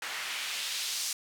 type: noise with band-pass filter sweep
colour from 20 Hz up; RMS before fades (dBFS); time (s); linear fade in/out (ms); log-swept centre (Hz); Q
white; -35; 0.02-1.13; 2; 1600 to 5500; 1.1
effects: none